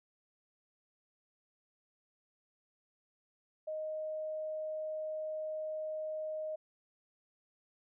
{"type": "tone", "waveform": "sine", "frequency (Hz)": 622.3, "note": "D#5", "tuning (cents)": 0, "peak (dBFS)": -36, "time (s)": [3.67, 6.56], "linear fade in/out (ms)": 10, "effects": []}